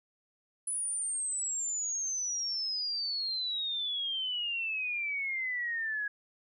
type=exponential sweep; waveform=sine; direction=down; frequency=10070 to 1656 Hz; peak=-31 dBFS; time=0.67-6.08 s; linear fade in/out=5 ms; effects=none

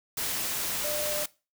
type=tone in noise; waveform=sine; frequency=598 Hz; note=D5; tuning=31 cents sharp; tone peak=-32 dBFS; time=0.84-1.24 s; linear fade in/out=5 ms; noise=white; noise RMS=-31 dBFS; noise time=0.17-1.26 s; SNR=-4 dB; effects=noise-tail reverb RT60 0.3 s tail -21 dB re dry

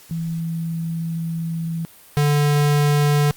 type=tone pair in turn; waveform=sine / square; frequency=164.81 / 146.45 Hz; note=E3 / D3; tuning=0 / -5 cents; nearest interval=major second; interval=205 cents; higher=first; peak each=-22 / -15 dBFS; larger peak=second; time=0.11-1.85 / 2.17-3.31 s; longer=first; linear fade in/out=0 ms; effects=white hiss -47 dBFS RMS until 3.36 s + Opus 48 kbps

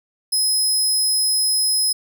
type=tone; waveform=20% pulse; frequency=5100 Hz; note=D#8; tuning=42 cents sharp; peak=-11 dBFS; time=0.32-1.93 s; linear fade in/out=10 ms; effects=none

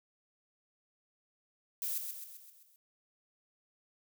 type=noise with echo; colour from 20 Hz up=violet; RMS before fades=-36 dBFS; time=1.82-1.98 s; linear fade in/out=0 ms; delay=130 ms; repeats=6; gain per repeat=-5 dB; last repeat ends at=2.76 s; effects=none

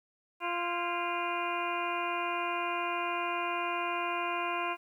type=harmonic tone with a mistuned harmonic; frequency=347.2 Hz; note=F4; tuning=10 cents flat; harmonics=1 / 2 / 3 / 4 / 5 / 6 / 7 / 8; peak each=-39 / -37 / -34 / -41 / -45 / -45 / -39 / -41 dBFS; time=0.4-4.77 s; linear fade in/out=50 ms; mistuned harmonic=5; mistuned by=-110 cents; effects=11-bit

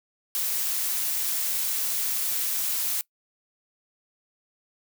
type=noise; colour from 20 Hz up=blue; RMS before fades=-27 dBFS; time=0.35-3.01 s; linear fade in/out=0 ms; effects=noise-tail reverb RT60 0.1 s tail -22 dB re dry

